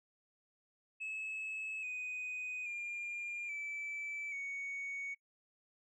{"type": "tone with pitch steps", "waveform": "sine", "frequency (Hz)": [2591, 2496, 2404, 2315, 2230], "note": ["E7", "D#7", "D7", "D7", "C#7"], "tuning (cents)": [-30, 5, 40, -25, 10], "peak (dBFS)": -37, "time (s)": [1, 5.15], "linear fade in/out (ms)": 20, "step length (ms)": 830, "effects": ["noise-tail reverb RT60 0.1 s tail -24 dB re dry", "tanh soft clip ceiling -37 dBFS"]}